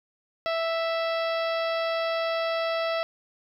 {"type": "harmonic tone", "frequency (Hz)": 659.3, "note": "E5", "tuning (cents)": 0, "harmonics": [1, 2, 3, 4, 5, 6, 7, 8], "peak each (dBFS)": [-26, -32, -36, -38, -40, -42, -43, -44], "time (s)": [0.46, 3.03], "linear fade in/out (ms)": 0, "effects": ["10-bit"]}